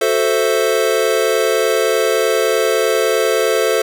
square chord, F# half-diminished seventh, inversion none, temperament equal, 370 / 440 / 523.3 / 659.3 Hz, F#4 / A4 / C5 / E5, 0 / 0 / 0 / 0 cents, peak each -23 / -17 / -19 / -22 dBFS, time 0.01-3.82 s, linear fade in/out 5 ms, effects none

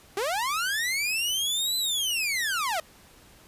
sawtooth linear two-way sweep, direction up then down, 370 to 4049 to 607 Hz, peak -22 dBFS, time 0.17-2.8 s, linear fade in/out 2 ms, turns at 1.77 s, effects pink hiss -54 dBFS RMS until 3.47 s + resampled to 32000 Hz

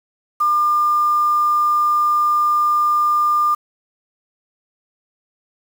sine tone with quantisation, 1200 Hz, D6, 37 cents sharp, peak -13 dBFS, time 0.4-3.55 s, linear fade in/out 10 ms, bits 6, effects none

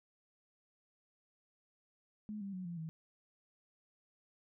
sine tone with pitch steps, 211.7 / 197.52 / 184.3 / 171.95 / 160.44 Hz, G#3 / G3 / F#3 / F3 / E3, +33 / +13 / -7 / -27 / -47 cents, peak -40 dBFS, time 2.29-2.89 s, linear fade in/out 0 ms, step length 120 ms, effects none

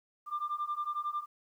sine beating tone pair, 1187 / 1198 Hz, D6 / D6, +18 / +34 cents, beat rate 11 Hz, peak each -35 / -34 dBFS, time 0.26-1.26 s, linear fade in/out 50 ms, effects tanh soft clip ceiling -27 dBFS + 11-bit

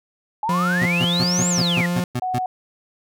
sine exponential two-way sweep, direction up then down, 831 to 7720 to 1854 Hz, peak -20 dBFS, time 0.43-1.86 s, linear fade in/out 2 ms, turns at 1.49 s
45% pulse tone with vibrato, 175.6 Hz, F3, 10 cents sharp, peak -20 dBFS, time 0.49-2.04 s, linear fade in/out 2 ms, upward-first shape sine, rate 1.4 Hz, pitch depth 27 cents each way
25% pulse tone bursts, 123.47 Hz, B2, in tune, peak -17 dBFS, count 9, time 0.81-2.389 s, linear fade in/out 10 ms, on 51 ms, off 140 ms
sine tone, 740 Hz, F#5, in tune, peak -21 dBFS, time 2.22-2.46 s, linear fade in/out 2 ms
effects none

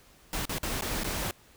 pink noise with dropouts, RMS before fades -32 dBFS, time 0.33-1.31 s, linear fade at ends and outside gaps 1 ms, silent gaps 0.454-0.494 / 0.584-0.631 / 0.81-0.821 / 1.035-1.043 s, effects pink hiss -58 dBFS RMS until 1.56 s

